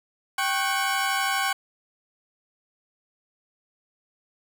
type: tone cluster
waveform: 25% pulse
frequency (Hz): 783 / 1098 / 1494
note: G5 / C#6 / F#6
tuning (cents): -2 / -17 / +16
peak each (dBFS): -23 / -24 / -25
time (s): 0.38-1.53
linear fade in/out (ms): 5
effects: none